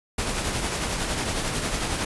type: noise with tremolo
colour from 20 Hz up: pink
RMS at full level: -25 dBFS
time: 0.18-2.05 s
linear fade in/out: 5 ms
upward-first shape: triangle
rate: 11 Hz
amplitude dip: 45%
effects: resampled to 24000 Hz